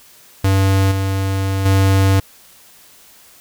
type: tone with level steps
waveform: square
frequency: 96.7 Hz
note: G2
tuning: 23 cents flat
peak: -12 / -17 / -11 dBFS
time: 0.44-2.2 s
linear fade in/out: 5 ms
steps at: 0.91 / 1.65 s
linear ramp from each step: 10 ms
effects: white hiss -46 dBFS RMS until 3.4 s